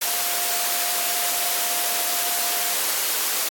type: tone in noise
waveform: sine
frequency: 705 Hz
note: F5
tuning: 16 cents sharp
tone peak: -33 dBFS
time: 0.05-2.74 s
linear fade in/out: 10 ms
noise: white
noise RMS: -23 dBFS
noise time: 0.01-3.49 s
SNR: -13 dB
effects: high-pass 400 Hz 12 dB/octave + AAC 64 kbps